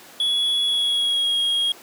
triangle tone with pitch glide, 3376 to 3274 Hz, G#7 to G#7, +28 to -25 cents, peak -17 dBFS, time 0.2-1.72 s, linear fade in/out 2 ms, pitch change -53 cents, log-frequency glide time 0.64-1.4 s, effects pink hiss -44 dBFS RMS until 1.82 s + high-pass 300 Hz 12 dB/octave

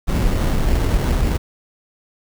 brown noise with sample-and-hold, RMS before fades -17 dBFS, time 0.07-1.38 s, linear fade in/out 20 ms, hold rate 2450 Hz, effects none

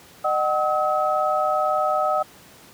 sine tone cluster, 611 / 753 / 1281 Hz, D#5 / F#5 / E6, -32 / +30 / -50 cents, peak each -23 dBFS, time 0.24-2.23 s, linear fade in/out 10 ms, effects pink hiss -48 dBFS RMS until 2.73 s + high-pass 100 Hz 12 dB/octave

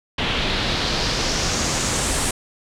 pink noise with low-pass filter sweep, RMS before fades -22 dBFS, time 0.18-2.31 s, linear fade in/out 5 ms, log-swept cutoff 3100 to 9200 Hz, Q 2.5, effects none

